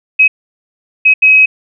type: tone bursts at uneven times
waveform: sine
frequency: 2545 Hz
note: D#7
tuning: 39 cents sharp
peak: -3 dBFS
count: 3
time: 0.19-0.28 / 1.05-1.14 / 1.22-1.46 s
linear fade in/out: 10 ms
effects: none